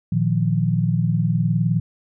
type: chord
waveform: sine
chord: Bb suspended fourth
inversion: none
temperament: just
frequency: 116.54 / 155.39 / 174.81 Hz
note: Bb2 / Eb3 / F3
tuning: 0 / -2 / +2 cents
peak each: -21 dBFS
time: 0.12-1.8 s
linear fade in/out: 5 ms
effects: none